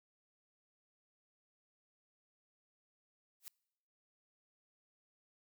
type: noise with exponential growth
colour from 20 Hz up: blue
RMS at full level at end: -44 dBFS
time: 3.4-3.48 s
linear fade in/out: 0 ms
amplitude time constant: 17 ms
effects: noise-tail reverb RT60 0.9 s tail -26 dB re dry